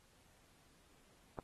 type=click; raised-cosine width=1 ms; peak=-28 dBFS; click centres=1.388 s; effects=pink hiss -69 dBFS RMS until 1.43 s + AAC 32 kbps